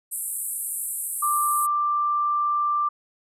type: band-pass noise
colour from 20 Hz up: pink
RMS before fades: -30 dBFS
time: 0.11-1.67 s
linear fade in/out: 20 ms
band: 8100 to 13000 Hz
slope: 96 dB/octave
type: tone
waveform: sine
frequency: 1181 Hz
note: D6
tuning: 9 cents sharp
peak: -20 dBFS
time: 1.22-2.89 s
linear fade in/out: 10 ms
effects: none